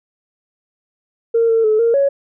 sine tone with pitch steps, 460.1 / 452.9 / 431.3 / 463.3 / 557 Hz, A#4 / A#4 / A4 / A#4 / C#5, -23 / -50 / -35 / -11 / +8 cents, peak -10 dBFS, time 1.34-2.09 s, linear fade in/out 10 ms, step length 150 ms, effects tanh soft clip ceiling -6 dBFS

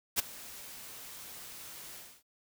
white noise with ADSR envelope, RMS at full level -26 dBFS, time 0.16-2.23 s, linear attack 32 ms, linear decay 12 ms, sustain -21 dB, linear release 280 ms, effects none

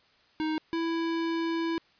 square tone pair in turn, 312.3 / 330.9 Hz, D#4 / E4, +7 / +7 cents, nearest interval minor second, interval 100 cents, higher second, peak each -28 dBFS, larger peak neither, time 0.4-0.58 / 0.73-1.78 s, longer second, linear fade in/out 0 ms, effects white hiss -63 dBFS RMS until 1.99 s + resampled to 11025 Hz

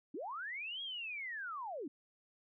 sine linear two-way sweep, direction up then down, 247.5 to 3322 to 247.5 Hz, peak -40 dBFS, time 0.14-1.88 s, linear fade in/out 5 ms, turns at 0.82 s, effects none

